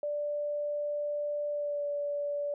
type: tone with pitch glide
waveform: sine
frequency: 587.3 to 578.5 Hz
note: D5 to D5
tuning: 0 to -26 cents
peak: -30 dBFS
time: 0.03-2.54 s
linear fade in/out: 2 ms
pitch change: -26 cents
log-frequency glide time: 1.5-1.85 s
effects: none